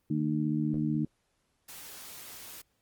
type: harmonic tone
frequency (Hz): 76.1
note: D#2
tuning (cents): -38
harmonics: 2 / 3 / 4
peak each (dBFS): -31 / -31 / -31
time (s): 0.1-1.05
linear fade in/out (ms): 5
type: noise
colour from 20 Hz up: white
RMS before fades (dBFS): -46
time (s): 1.68-2.62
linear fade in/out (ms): 10
effects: pink hiss -75 dBFS RMS until 2.81 s + Opus 32 kbps